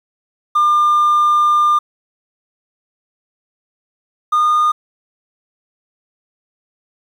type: tone pair in turn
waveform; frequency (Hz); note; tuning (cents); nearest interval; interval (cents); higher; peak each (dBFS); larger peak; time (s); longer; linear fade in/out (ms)
triangle; 1200 / 1220.3; D6 / D#6; +37 / -34; unison; 29; second; -7 / -8; first; 0.55-1.79 / 4.32-4.72; first; 10
effects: tanh soft clip ceiling -5 dBFS + 8-bit